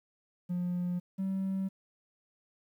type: tone pair in turn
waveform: triangle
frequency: 177.6 / 191.85 Hz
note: F3 / G3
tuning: +29 / -37 cents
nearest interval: minor second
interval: 134 cents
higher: second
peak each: -27 dBFS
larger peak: neither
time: 0.49-1 / 1.18-1.69 s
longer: neither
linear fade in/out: 20 ms
effects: tanh soft clip ceiling -25 dBFS + 11-bit